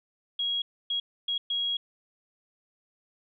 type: tone bursts at uneven times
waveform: sine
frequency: 3300 Hz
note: G#7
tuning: 12 cents flat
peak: -26 dBFS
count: 4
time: 0.39-0.62 / 0.9-1 / 1.28-1.38 / 1.5-1.77 s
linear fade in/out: 5 ms
effects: none